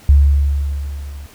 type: tone with level ramp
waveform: sine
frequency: 70.8 Hz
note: C#2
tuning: 37 cents sharp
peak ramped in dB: -4 to -29 dBFS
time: 0.09-1.26 s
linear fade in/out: 0 ms
effects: pink hiss -44 dBFS RMS until 1.34 s